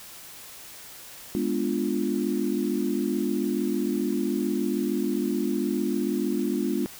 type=chord; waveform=sine; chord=G# diminished seventh; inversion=none; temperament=equal; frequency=207.7 / 246.9 / 293.7 / 349.2 Hz; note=G#3 / B3 / D4 / F4; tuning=0 / 0 / 0 / 0 cents; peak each=-29 dBFS; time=1.35-6.86 s; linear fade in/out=0 ms; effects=white hiss -44 dBFS RMS until 6.99 s